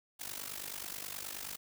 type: noise with amplitude modulation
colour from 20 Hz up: white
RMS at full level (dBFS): -39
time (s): 0.19-1.57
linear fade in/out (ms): 20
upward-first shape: sine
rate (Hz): 49.4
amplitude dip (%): 85
effects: none